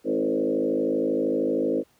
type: tone with frequency modulation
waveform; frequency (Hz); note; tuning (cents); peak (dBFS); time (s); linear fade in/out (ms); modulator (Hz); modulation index
sine; 392; G4; 0; -21; 0.04-1.84; 50; 52.9; 2.8
effects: pink hiss -63 dBFS RMS until 1.99 s + high-pass 80 Hz 12 dB/octave